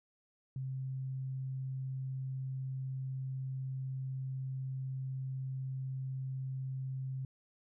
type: tone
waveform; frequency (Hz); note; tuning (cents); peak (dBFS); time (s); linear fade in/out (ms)
sine; 132; C3; +16; -36; 0.56-7.25; 2
effects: none